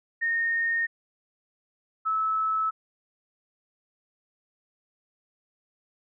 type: tone pair in turn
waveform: sine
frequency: 1842 / 1302.5 Hz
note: A#6 / E6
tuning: -21 / -21 cents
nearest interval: tritone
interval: 600 cents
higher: first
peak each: -23 dBFS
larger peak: neither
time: 0.21-0.87 / 2.05-2.71 s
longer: neither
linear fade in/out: 20 ms
effects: none